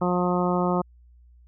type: harmonic tone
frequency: 178.7 Hz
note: F3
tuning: 40 cents sharp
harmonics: 1 / 2 / 3 / 4 / 5 / 6 / 7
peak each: -24 / -27 / -29 / -30 / -31 / -32 / -32 dBFS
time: 0.01-0.82 s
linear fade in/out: 10 ms
effects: added 60 Hz sine -50 dBFS peak until 1.47 s